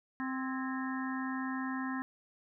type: harmonic tone with a mistuned harmonic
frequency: 261.6 Hz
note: C4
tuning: in tune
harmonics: 1 / 3 / 4 / 5 / 6 / 7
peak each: -35 / -46 / -42 / -47 / -45 / -44 dBFS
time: 0.2-2.02 s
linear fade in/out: 0 ms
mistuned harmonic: 6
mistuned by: +82 cents
effects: none